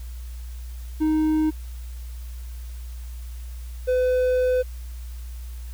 triangle tone pair in turn, 311.1 / 505.2 Hz, D#4 / B4, 0 / +39 cents, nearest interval minor sixth, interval 839 cents, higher second, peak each -16 dBFS, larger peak neither, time 1-1.51 / 3.87-4.63 s, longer second, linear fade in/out 20 ms, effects added 60 Hz sine -32 dBFS peak until 5.73 s + white hiss -51 dBFS RMS until 5.73 s

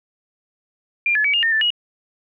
sine tone with pitch steps, 2393 / 1712 / 2276 / 2830 / 1823 / 1764 / 2899 Hz, D7 / A6 / C#7 / F7 / A#6 / A6 / F#7, +32 / -48 / +45 / +22 / -39 / +4 / -36 cents, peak -15 dBFS, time 1.06-1.704 s, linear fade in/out 2 ms, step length 92 ms, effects none

